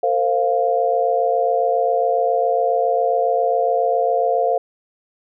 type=chord; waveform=sine; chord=Bb suspended second; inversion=none; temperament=equal with one note detuned; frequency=456 / 523.3 / 698.5 Hz; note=Bb4 / C5 / F5; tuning=-38 / 0 / 0 cents; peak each=-21 / -20 / -18 dBFS; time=0.03-4.58 s; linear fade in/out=5 ms; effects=none